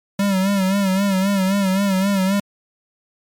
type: tone with vibrato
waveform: square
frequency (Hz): 194.2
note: G3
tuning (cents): -16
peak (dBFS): -16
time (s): 0.19-2.4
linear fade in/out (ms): 5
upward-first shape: sine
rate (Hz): 3.8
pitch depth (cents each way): 69
effects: MP3 96 kbps